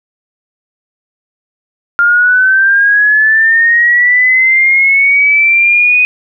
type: linear sweep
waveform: sine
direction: up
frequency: 1396.9 to 2496 Hz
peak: -5 dBFS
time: 1.99-6.05 s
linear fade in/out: 0 ms
effects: none